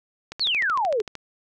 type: click train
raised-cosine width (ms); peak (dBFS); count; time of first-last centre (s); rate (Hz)
0.2; -17; 12; 0.32-1.153; 13.2
type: exponential sweep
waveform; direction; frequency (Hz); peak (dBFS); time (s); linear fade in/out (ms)
sine; down; 4620 to 397.1; -20; 0.4-1.02; 10
effects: none